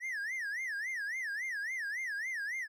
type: tone with vibrato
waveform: triangle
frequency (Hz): 1846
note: A#6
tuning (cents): -17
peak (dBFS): -33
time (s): 0-2.68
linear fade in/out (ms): 50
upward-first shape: sine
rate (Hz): 3.6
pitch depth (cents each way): 240
effects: none